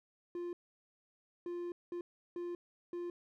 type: tone bursts at uneven times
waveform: triangle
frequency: 349.2 Hz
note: F4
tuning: in tune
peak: -36 dBFS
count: 5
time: 0.35-0.53 / 1.46-1.72 / 1.92-2.01 / 2.36-2.55 / 2.93-3.1 s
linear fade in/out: 2 ms
effects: none